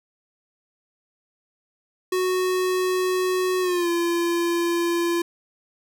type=tone with pitch glide; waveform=square; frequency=368.9 to 342.2 Hz; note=F#4 to F4; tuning=-5 to -35 cents; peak=-21 dBFS; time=2.12-5.22 s; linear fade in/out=5 ms; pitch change=-130 cents; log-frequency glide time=3.61-3.89 s; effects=none